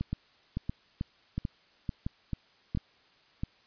two click trains, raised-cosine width 5 ms, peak -19 / -19 dBFS, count 7 / 6, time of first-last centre 0.13-2.773 / 0.01-3.435 s, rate 2.27 / 1.46 Hz, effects white hiss -63 dBFS RMS until 3.66 s + resampled to 11025 Hz

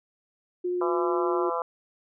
sine tone with vibrato, 357.7 Hz, F4, 41 cents sharp, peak -25 dBFS, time 0.64-1.5 s, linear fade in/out 10 ms, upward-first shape triangle, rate 13 Hz, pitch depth 8 cents each way
harmonic tone, 168.4 Hz, E3, 37 cents sharp, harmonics 3 / 4 / 5 / 6 / 7 / 8, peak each -31 / -34 / -36 / -31 / -33 / -37 dBFS, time 0.81-1.62 s, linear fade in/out 2 ms
effects none

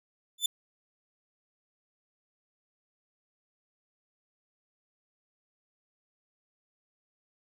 sawtooth tone with exponential growth, 3520 Hz, A7, in tune, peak -18 dBFS, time 0.38-0.46 s, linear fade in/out 5 ms, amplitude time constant 17 ms, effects none

